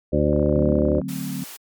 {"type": "harmonic tone", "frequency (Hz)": 74, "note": "D2", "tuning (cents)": 14, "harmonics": [1, 2, 3, 4, 5, 7, 8], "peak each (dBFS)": [-24, -24, -24, -24, -24, -24, -24], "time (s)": [0.12, 1.01], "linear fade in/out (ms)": 20}
{"type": "click train", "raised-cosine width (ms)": 1, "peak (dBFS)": -24, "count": 22, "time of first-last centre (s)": [0.33, 1.016], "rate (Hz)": 30.6}
{"type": "chord", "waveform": "sine", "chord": "D dominant seventh", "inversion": "none", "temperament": "equal", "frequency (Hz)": [146.83, 185, 220, 261.6], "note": ["D3", "F#3", "A3", "C4"], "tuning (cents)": [0, 0, 0, 0], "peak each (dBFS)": [-32, -30, -34, -30], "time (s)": [0.56, 1.44], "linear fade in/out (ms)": 0}
{"type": "high-pass noise", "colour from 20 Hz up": "white", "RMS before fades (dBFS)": -38, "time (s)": [1.08, 1.57], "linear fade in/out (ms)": 10, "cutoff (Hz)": 370, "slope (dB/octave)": 12}
{"effects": ["MP3 96 kbps"]}